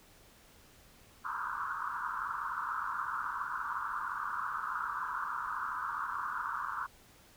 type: band-pass noise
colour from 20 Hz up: white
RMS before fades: -37 dBFS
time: 1.24-6.87 s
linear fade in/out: 20 ms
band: 950 to 1500 Hz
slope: 96 dB/octave
effects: pink hiss -60 dBFS RMS until 7.36 s